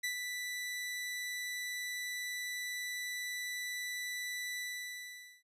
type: tone with ADSR envelope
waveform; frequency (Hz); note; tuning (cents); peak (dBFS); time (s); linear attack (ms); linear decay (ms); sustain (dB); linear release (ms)
sawtooth; 1978; B6; +2; -29; 0.03-5.43; 14; 97; -5; 840
effects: resampled to 32000 Hz